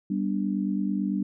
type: chord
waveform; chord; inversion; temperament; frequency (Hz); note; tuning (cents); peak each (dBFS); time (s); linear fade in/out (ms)
sine; G major; none; just; 196 / 245 / 294; G3 / B3 / D4; 0 / -14 / +2; -26 / -32 / -30; 0.1-1.23; 5
effects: none